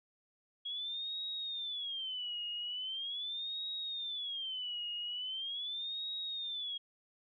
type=tone with vibrato; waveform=sine; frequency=3299 Hz; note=G#7; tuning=12 cents flat; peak=-37 dBFS; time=0.65-6.78 s; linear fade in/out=10 ms; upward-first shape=sine; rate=0.41 Hz; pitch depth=240 cents each way; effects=none